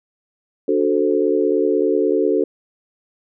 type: chord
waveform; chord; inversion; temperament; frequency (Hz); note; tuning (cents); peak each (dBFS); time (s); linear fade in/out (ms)
sine; D dominant seventh; none; equal; 293.7 / 370 / 440 / 523.3; D4 / F#4 / A4 / C5; 0 / 0 / 0 / 0; -21 / -19 / -18 / -24; 0.68-2.44; 5
effects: none